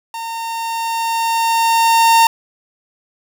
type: tone with level ramp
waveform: 45% pulse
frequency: 914 Hz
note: A#5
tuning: 34 cents flat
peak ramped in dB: -24 to -7 dBFS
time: 0.14-2.27 s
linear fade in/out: 2 ms
effects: none